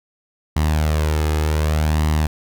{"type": "tone with flanger", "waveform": "sawtooth", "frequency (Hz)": 77, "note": "D#2", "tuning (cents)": -17, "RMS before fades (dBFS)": -18, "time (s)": [0.56, 2.27], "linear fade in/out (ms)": 5, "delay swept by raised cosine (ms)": [1, 2.4], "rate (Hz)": 0.66, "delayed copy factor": 0.5, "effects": []}